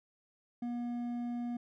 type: tone with hard clipping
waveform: triangle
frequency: 240.2 Hz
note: B3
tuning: 48 cents flat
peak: -36 dBFS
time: 0.62-1.57 s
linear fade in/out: 5 ms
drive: 9 dB
effects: none